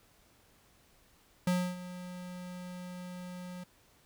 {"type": "tone with ADSR envelope", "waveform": "square", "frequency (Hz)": 180, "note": "F#3", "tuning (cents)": -47, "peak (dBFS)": -26, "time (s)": [1.47, 3.64], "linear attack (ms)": 4, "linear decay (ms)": 280, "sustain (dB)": -16, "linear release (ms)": 8, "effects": ["pink hiss -65 dBFS RMS until 4.05 s"]}